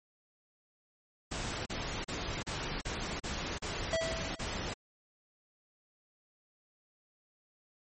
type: noise bursts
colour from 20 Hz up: pink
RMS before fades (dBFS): -37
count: 9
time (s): 1.31-4.74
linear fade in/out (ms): 10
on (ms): 350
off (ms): 35
type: tone with exponential decay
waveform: square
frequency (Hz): 654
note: E5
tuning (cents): -14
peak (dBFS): -28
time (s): 3.93-4.62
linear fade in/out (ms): 1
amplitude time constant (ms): 150
effects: MP3 32 kbps

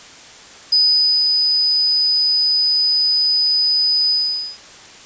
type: tone with ADSR envelope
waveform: sine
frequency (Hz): 4988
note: D#8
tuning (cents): +3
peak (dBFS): -10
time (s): 0.72-4.58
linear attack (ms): 8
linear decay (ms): 500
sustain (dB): -3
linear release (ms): 470
effects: white hiss -40 dBFS RMS until 5.05 s + resampled to 16000 Hz

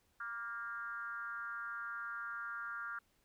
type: tone with frequency modulation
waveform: sine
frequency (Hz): 1396.9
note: F6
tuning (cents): 0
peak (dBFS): -40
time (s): 0.2-2.99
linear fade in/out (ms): 5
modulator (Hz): 224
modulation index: 0.92
effects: pink hiss -75 dBFS RMS until 3.24 s

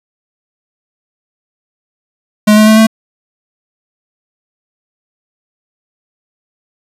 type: tone with pitch steps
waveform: square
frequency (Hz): 211.5 / 214.7 / 217.9 / 221.2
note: G#3 / A3 / A3 / A3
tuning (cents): +32 / -42 / -17 / +9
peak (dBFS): -4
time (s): 2.47-2.87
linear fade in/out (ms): 10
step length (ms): 100
effects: resampled to 32000 Hz

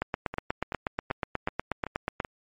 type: two click trains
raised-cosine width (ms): 0.5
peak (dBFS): -19 / -12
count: 6 / 19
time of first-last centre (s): 0.34-2.248 / 0.02-2.202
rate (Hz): 2.62 / 8.25
effects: MP3 48 kbps

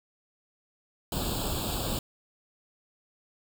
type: noise with comb filter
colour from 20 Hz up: pink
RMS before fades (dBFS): -31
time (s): 1.12-1.99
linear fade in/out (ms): 2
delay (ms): 0.25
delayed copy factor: +1
effects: none

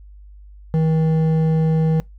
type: tone with hard clipping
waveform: sine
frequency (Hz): 159.6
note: D#3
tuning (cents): +44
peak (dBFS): -16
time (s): 0.74-2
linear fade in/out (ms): 0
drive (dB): 8
effects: noise-tail reverb RT60 0.2 s tail -25 dB re dry + added 50 Hz sine -39 dBFS peak until 2.18 s

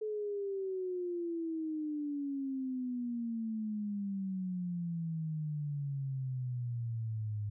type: exponential sweep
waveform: sine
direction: down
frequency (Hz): 433.1 to 103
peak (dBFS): -34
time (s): 0.01-7.5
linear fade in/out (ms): 10
effects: none

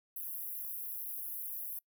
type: high-pass noise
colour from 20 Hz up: pink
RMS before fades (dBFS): -41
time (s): 0.16-1.79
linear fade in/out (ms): 5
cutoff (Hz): 11000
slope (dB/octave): 96
effects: noise-tail reverb RT60 0.1 s tail -24 dB re dry

